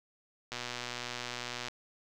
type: click train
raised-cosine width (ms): 0.2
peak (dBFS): -20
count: 143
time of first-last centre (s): 0.52-1.684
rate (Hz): 122
effects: none